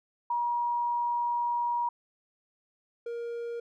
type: tone pair in turn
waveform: sine / triangle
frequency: 955 / 470.1 Hz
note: A#5 / A#4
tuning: +42 / +15 cents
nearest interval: octave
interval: 1227 cents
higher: first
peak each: -26 / -31 dBFS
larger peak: first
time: 0.3-1.89 / 3.06-3.6 s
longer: first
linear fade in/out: 5 ms
effects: none